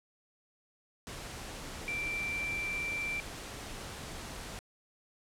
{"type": "tone in noise", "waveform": "sine", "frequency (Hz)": 2349, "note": "D7", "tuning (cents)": 0, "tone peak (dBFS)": -33, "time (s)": [1.88, 3.2], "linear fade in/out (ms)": 0, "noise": "pink", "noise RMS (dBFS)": -43, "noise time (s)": [1.07, 4.59], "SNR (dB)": 7, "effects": ["low-pass 10000 Hz 12 dB/octave"]}